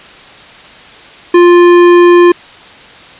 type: tone with hard clipping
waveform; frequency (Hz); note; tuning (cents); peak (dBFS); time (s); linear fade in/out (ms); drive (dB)
sine; 350; F4; +4; -3; 1.34-2.32; 5; 13
effects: white hiss -34 dBFS RMS until 3.19 s + resampled to 8000 Hz